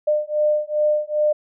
sine beating tone pair, 601 / 603.5 Hz, D5 / D5, +40 / +47 cents, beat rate 2.5 Hz, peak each -20 / -20 dBFS, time 0.07-1.33 s, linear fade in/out 10 ms, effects none

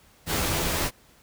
pink noise with comb filter, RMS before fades -26 dBFS, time 0.26-0.91 s, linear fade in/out 50 ms, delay 12 ms, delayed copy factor +0.55, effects pink hiss -57 dBFS RMS until 1.22 s

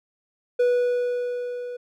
triangle tone with level ramp, 490 Hz, B4, 14 cents flat, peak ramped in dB -14 to -29 dBFS, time 0.59-1.77 s, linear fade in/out 10 ms, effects none

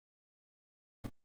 brown noise with echo, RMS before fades -38 dBFS, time 1.04-1.07 s, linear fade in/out 5 ms, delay 25 ms, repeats 1, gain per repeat -10 dB, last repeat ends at 1.095 s, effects Opus 32 kbps

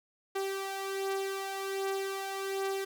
sawtooth beating tone pair, 388.2 / 389.5 Hz, G4 / G4, -17 / -11 cents, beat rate 1.3 Hz, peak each -35 / -30 dBFS, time 0.35-2.85 s, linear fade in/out 10 ms, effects none

